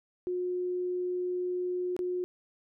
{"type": "tone with dropouts", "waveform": "sine", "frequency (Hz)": 360.6, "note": "F#4", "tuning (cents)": -45, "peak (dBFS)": -29, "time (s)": [0.27, 2.24], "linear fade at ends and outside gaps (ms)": 0, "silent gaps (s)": [1.965, 1.991], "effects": []}